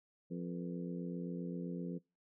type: harmonic tone with a mistuned harmonic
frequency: 87.7 Hz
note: F2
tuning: 8 cents sharp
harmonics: 2 / 3 / 4 / 5 / 6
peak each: -40 / -45 / -49 / -50 / -51 dBFS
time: 0.3-1.99 s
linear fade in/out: 20 ms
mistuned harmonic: 6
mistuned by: -98 cents
effects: noise-tail reverb RT60 0.3 s tail -26 dB re dry